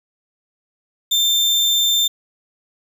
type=tone; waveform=35% pulse; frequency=3581 Hz; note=A7; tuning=30 cents sharp; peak=-12 dBFS; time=1.11-2.08 s; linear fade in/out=10 ms; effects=none